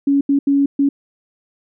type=tone bursts at uneven times; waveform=sine; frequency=279.9 Hz; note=C#4; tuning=17 cents sharp; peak=-11 dBFS; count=4; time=0.07-0.21 / 0.29-0.39 / 0.47-0.66 / 0.79-0.89 s; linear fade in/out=5 ms; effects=none